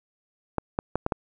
clicks, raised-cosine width 1 ms, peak -10 dBFS, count 5, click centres 0.583 / 0.789 / 0.956 / 1.064 / 1.122 s, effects none

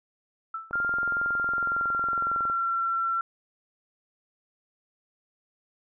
sine tone with exponential decay, 1325 Hz, E6, 9 cents sharp, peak -28 dBFS, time 0.54-0.81 s, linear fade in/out 5 ms, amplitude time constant 58 ms
click train, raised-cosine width 1 ms, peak -25 dBFS, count 40, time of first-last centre 0.71-2.499 s, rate 21.8 Hz
sine tone with pitch glide, 1396.9 to 1354 Hz, F6 to E6, 0 to +46 cents, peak -24 dBFS, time 0.73-3.21 s, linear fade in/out 2 ms, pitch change -54 cents, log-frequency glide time 1.27-2.98 s
effects none

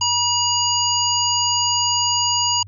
harmonic tone, 960 Hz, B5, 49 cents flat, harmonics 1 / 3 / 5 / 7, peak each -22 / -22 / -22 / -22 dBFS, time 0.01-2.63 s, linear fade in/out 5 ms, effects added 98 Hz sine -37 dBFS peak until 2.67 s

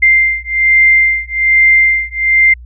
sine beating tone pair, 2093 / 2094.2 Hz, C7 / C7, 0 / +1 cents, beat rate 1.2 Hz, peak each -10 dBFS, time 0.02-2.54 s, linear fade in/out 10 ms, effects added 60 Hz sine -30 dBFS peak until 2.65 s

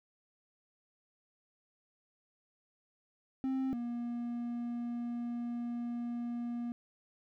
triangle tone pair in turn, 264 / 238.3 Hz, C4 / A#3, +16 / +38 cents, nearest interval major second, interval 178 cents, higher first, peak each -29 / -33 dBFS, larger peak first, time 3.44-3.73 / 3.73-6.72 s, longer second, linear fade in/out 0 ms, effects none

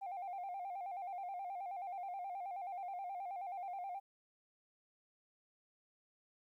sine tone with vibrato, 750 Hz, F#5, 23 cents sharp, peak -39 dBFS, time 0.01-4 s, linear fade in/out 20 ms, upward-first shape square, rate 9.4 Hz, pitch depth 86 cents each way, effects tanh soft clip ceiling -39 dBFS + 13-bit

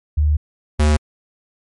sine / square tone pair in turn, 75.1 / 75.45 Hz, D2 / D2, +39 / +47 cents, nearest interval unison, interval 8 cents, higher second, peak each -12 dBFS, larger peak neither, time 0.17-0.37 / 0.79-0.97 s, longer first, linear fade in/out 10 ms, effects MP3 48 kbps

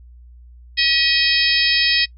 harmonic tone with a mistuned harmonic, 642 Hz, E5, 46 cents flat, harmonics 3 / 4 / 5 / 6 / 7 / 8, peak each -21 / -21 / -21 / -21 / -21 / -21 dBFS, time 0.77-2.06 s, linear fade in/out 20 ms, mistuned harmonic 4, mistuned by -40 cents, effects noise-tail reverb RT60 0.1 s tail -24 dB re dry + added 60 Hz sine -40 dBFS peak until 2.17 s

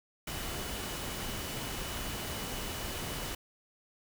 sine tone in noise, 2960 Hz, F#7, in tune, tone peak -48 dBFS, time 0.27-3.35 s, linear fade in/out 5 ms, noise pink, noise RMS -38 dBFS, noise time 0.27-3.35 s, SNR -13 dB, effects none

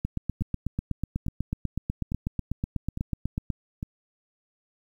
two click trains, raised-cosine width 5 ms, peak -19 / -15 dBFS, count 5 / 29, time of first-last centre 0.41-3.829 / 0.05-3.503 s, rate 1.17 / 8.11 Hz, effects 9-bit

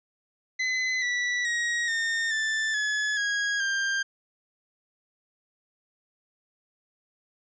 40% pulse tone with pitch steps, 2027 / 1958 / 1891.3 / 1826.8 / 1764.6 / 1704.5 / 1646.4 / 1590.4 Hz, B6 / B6 / A#6 / A#6 / A6 / G#6 / G#6 / G6, +45 / -15 / +25 / -36 / +5 / +45 / -16 / +25 cents, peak -24 dBFS, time 0.59-4.03 s, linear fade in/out 10 ms, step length 430 ms, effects resampled to 16000 Hz + 11-bit

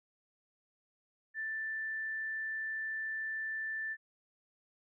sine tone, 1767 Hz, A6, 7 cents sharp, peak -35 dBFS, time 1.34-3.97 s, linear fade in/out 50 ms, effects none

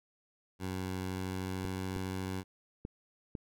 15% pulse tone with pitch glide, 93.1 to 94.07 Hz, F#2 to F#2, +11 to +29 cents, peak -29 dBFS, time 0.59-2.44 s, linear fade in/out 50 ms, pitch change +18 cents, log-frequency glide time 1.05-2.08 s
clicks, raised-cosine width 3 ms, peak -26 dBFS, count 4, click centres 1.65 / 1.964 / 2.851 / 3.352 s
effects none

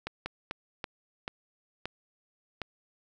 slowing click train, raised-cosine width 0.3 ms, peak -18 dBFS, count 7, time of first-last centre 0.07-2.617 s, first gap 190 ms, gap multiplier 1.32, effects none

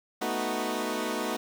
15% pulse chord, B dominant seventh, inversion third, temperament equal, 220 / 246.9 / 311.1 / 370 Hz, A3 / B3 / D#4 / F#4, 0 / 0 / 0 / 0 cents, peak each -28 dBFS, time 0.21-1.37 s, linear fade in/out 10 ms, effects 9-bit

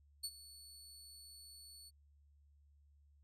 25% pulse tone with ADSR envelope, 4435 Hz, C#8, in tune, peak -33 dBFS, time 0.23-1.91 s, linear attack 15 ms, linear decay 53 ms, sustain -17 dB, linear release 32 ms, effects added 72 Hz sine -65 dBFS peak until 3.23 s

